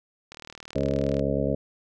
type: click train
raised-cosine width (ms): 0.2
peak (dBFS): -23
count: 35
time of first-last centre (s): 0.32-1.194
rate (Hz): 38.9
type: harmonic tone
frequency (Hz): 69.3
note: C#2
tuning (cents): 0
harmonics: 1 / 2 / 3 / 4 / 6 / 7 / 8 / 9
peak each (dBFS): -33 / -30 / -31 / -30 / -32 / -31 / -30 / -32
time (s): 0.75-1.55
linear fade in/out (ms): 5
effects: none